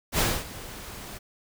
pink noise with ADSR envelope, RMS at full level -22 dBFS, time 0.12-1.19 s, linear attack 68 ms, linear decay 250 ms, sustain -18 dB, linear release 22 ms, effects none

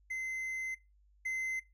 triangle tone pair in turn, 2061 / 2061 Hz, C7 / C7, -27 / -27 cents, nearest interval unison, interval 0 cents, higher neither, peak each -33 / -31 dBFS, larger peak second, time 0.1-0.75 / 1.25-1.6 s, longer first, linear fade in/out 10 ms, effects noise-tail reverb RT60 0.2 s tail -18 dB re dry + added 50 Hz sine -63 dBFS peak until 1.73 s

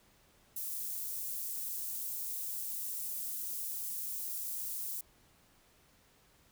white high-pass noise, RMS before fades -39 dBFS, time 0.56-5.01 s, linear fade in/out 5 ms, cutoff 10000 Hz, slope 12 dB/octave, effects pink hiss -66 dBFS RMS until 6.51 s

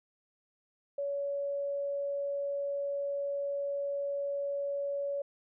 sine tone, 564 Hz, C#5, 30 cents sharp, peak -31 dBFS, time 0.98-5.22 s, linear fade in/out 5 ms, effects none

